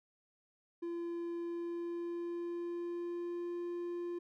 triangle tone with pitch glide, 341.6 to 348 Hz, F4 to F4, -38 to -6 cents, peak -35 dBFS, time 0.82-4.19 s, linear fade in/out 10 ms, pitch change +32 cents, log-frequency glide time 1.38-3.57 s, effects none

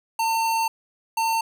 square tone bursts at uneven times, 903 Hz, A5, 45 cents sharp, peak -21 dBFS, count 2, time 0.19-0.68 / 1.17-1.41 s, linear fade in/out 5 ms, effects none

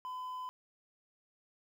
triangle tone with quantisation, 1011 Hz, B5, 40 cents sharp, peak -37 dBFS, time 0.05-0.49 s, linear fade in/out 0 ms, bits 11, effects none

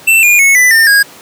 square tone with pitch steps, 2676 / 2426 / 2199 / 1993.2 / 1806.8 / 1637.8 Hz, E7 / D#7 / C#7 / B6 / A6 / G#6, +25 / -44 / -14 / +15 / +45 / -25 cents, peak -5 dBFS, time 0.07-1.03 s, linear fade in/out 10 ms, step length 160 ms, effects pink hiss -35 dBFS RMS until 1.21 s + high-pass 200 Hz 12 dB/octave

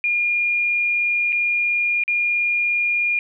sine tone with dropouts, 2419 Hz, D#7, 49 cents flat, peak -17 dBFS, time 0.04-3.19 s, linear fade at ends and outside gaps 1 ms, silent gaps 1.323-1.327 / 2.037-2.079 s, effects none

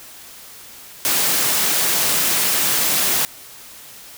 white high-pass noise, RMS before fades -18 dBFS, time 1.05-3.25 s, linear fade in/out 0 ms, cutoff 120 Hz, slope 48 dB/octave, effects white hiss -40 dBFS RMS until 4.17 s

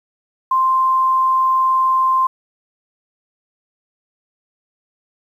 sine tone, 1046.5 Hz, C6, in tune, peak -12 dBFS, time 0.51-2.27 s, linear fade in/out 5 ms, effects 8-bit

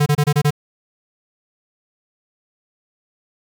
square tone bursts, 146.83 Hz, D3, in tune, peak -13 dBFS, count 6, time 0-0.507 s, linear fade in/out 10 ms, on 62 ms, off 27 ms, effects 8-bit

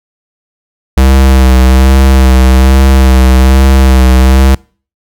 square tone with vibrato, 65.41 Hz, C2, in tune, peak -3 dBFS, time 0.97-4.55 s, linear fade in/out 5 ms, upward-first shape sine, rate 1.2 Hz, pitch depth 31 cents each way, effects noise-tail reverb RT60 0.4 s tail -25 dB re dry

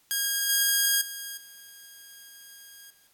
5% pulse tone with level steps, 1629 Hz, G#6, 34 cents flat, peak -14 / -10 / -24 / -35 / -49 dBFS, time 0.11-3.07 s, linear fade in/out 0 ms, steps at 0.49 / 1.01 / 1.37 / 2.9 s, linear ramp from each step 5 ms, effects white hiss -64 dBFS RMS until 3.13 s + AAC 64 kbps

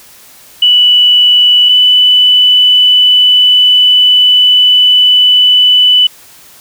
sine tone pair in turn, 2960 / 2987 Hz, F#7 / F#7, 0 / +16 cents, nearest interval unison, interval 16 cents, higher second, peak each -3 dBFS, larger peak neither, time 0.62-1.69 / 1.69-6.07 s, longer second, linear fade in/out 5 ms, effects white hiss -38 dBFS RMS until 6.6 s

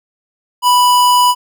square tone, 987 Hz, B5, 1 cent flat, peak -8 dBFS, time 0.62-1.35 s, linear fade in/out 50 ms, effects none

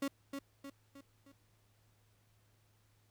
35% pulse tone with echo, 277.2 Hz, C#4, in tune, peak -32 dBFS, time 0.02-0.08 s, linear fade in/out 5 ms, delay 310 ms, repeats 4, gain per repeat -6 dB, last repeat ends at 1.32 s, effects added 106 Hz sine -70 dBFS peak until 3.1 s + pink hiss -74 dBFS RMS until 3.1 s

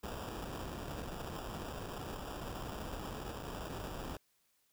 pink noise with sample-and-hold, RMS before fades -43 dBFS, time 0.03-4.17 s, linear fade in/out 5 ms, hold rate 2100 Hz, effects white hiss -75 dBFS RMS until 4.72 s

